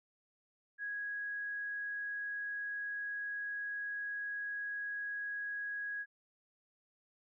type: tone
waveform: sine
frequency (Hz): 1658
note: G#6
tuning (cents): -3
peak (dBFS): -37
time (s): 0.78-6.06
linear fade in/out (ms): 50
effects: none